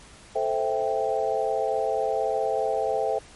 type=chord; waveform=sine; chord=A minor seventh; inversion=none; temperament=equal; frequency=440 / 523.3 / 659.3 / 784 Hz; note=A4 / C5 / E5 / G5; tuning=0 / 0 / 0 / 0 cents; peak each=-28 dBFS; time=0.35-3.19 s; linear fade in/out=10 ms; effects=pink hiss -49 dBFS RMS until 3.35 s + MP3 48 kbps